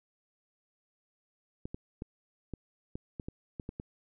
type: clicks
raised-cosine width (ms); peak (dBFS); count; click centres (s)
3; -25; 10; 1.655 / 1.745 / 2.021 / 2.537 / 2.955 / 3.198 / 3.285 / 3.598 / 3.691 / 3.799
effects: none